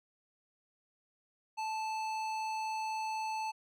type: tone with hard clipping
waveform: sine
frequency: 876 Hz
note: A5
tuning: 8 cents flat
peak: -36 dBFS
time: 1.57-3.52 s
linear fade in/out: 20 ms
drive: 14 dB
effects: none